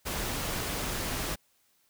pink noise, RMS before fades -33 dBFS, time 0.05-1.36 s, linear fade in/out 20 ms, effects white hiss -69 dBFS RMS until 1.89 s

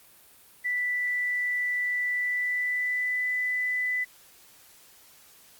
sine tone with pitch glide, 1975.5 to 1996.1 Hz, B6 to B6, 0 to +18 cents, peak -25 dBFS, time 0.64-4.05 s, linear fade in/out 20 ms, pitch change +18 cents, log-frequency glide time 2.13-3.27 s, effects white hiss -55 dBFS RMS until 5.59 s + Opus 32 kbps

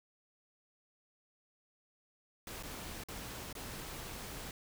pink noise with dropouts, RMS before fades -45 dBFS, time 2.47-4.51 s, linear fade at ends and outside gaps 2 ms, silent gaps 2.627-2.633 / 3.037-3.085 / 3.528-3.551 s, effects none

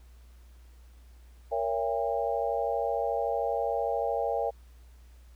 sine chord, A# diminished seventh, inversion none, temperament just, 466.2 / 559.4 / 671.3 / 805.5 Hz, A#4 / C#5 / E5 / G5, 0 / +16 / +31 / +47 cents, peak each -32 dBFS, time 1.51-4.51 s, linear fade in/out 20 ms, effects added 60 Hz sine -50 dBFS peak until 5.35 s + pink hiss -65 dBFS RMS until 5.35 s

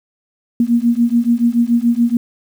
sine beating tone pair, 232.8 / 239.8 Hz, A#3 / A#3, -2 / +49 cents, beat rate 7 Hz, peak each -14 dBFS, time 0.6-2.17 s, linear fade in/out 2 ms, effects 7-bit

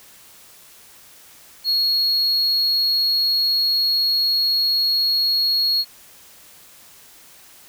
triangle tone, 4314 Hz, C#8, 48 cents flat, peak -15 dBFS, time 1.64-5.85 s, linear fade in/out 50 ms, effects white hiss -47 dBFS RMS until 7.68 s

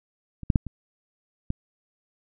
clicks, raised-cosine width 5 ms, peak -24 / -7 / -6 / -21 / -14 dBFS, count 5, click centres 0.433 / 0.502 / 0.558 / 0.667 / 1.504 s, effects none

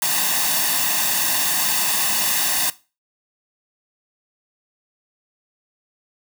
white noise with comb filter, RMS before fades -20 dBFS, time 0.02-2.7 s, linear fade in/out 2 ms, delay 1.1 ms, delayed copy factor +0.7, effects noise-tail reverb RT60 0.3 s tail -18 dB re dry + high-pass 200 Hz 12 dB/octave

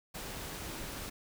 sine tone in noise, 322.1 Hz, E4, 40 cents flat, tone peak -50 dBFS, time 0.62-0.83 s, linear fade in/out 10 ms, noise pink, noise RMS -42 dBFS, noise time 0.14-1.1 s, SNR -11 dB, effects none

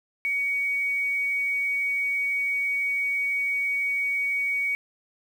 sine tone with quantisation, 2247 Hz, C#7, 23 cents sharp, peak -23 dBFS, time 0.25-4.75 s, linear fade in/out 0 ms, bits 8, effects none

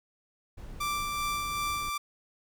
brown noise, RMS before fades -43 dBFS, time 0.57-1.9 s, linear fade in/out 10 ms
sawtooth tone with tremolo, 1174.7 Hz, D6, in tune, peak -25 dBFS, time 0.8-1.98 s, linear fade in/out 10 ms, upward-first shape sine, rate 2.6 Hz, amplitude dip 30%
effects none

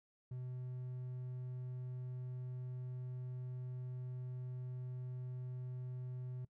triangle tone, 126.2 Hz, B2, 38 cents sharp, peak -40 dBFS, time 0.31-6.45 s, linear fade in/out 5 ms, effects noise-tail reverb RT60 0.1 s tail -20 dB re dry

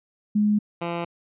sine / 10% pulse tone pair in turn, 209.3 / 170.81 Hz, G#3 / F3, +14 / -38 cents, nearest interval major third, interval 352 cents, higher first, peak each -17 / -18 dBFS, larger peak first, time 0.35-0.59 / 0.81-1.05 s, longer neither, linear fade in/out 10 ms, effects resampled to 8000 Hz

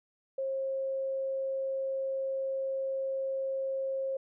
sine tone, 536 Hz, C5, 42 cents sharp, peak -30 dBFS, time 0.38-4.17 s, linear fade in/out 5 ms, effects none

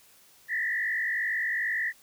sine tone with frequency modulation, 1864.7 Hz, A#6, in tune, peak -26 dBFS, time 0.48-1.93 s, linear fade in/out 50 ms, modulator 51.2 Hz, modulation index 2.2, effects white hiss -58 dBFS RMS until 2.02 s

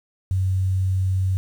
sine tone with quantisation, 94.2 Hz, F#2, 32 cents sharp, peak -18 dBFS, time 0.31-1.37 s, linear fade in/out 0 ms, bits 8, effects none

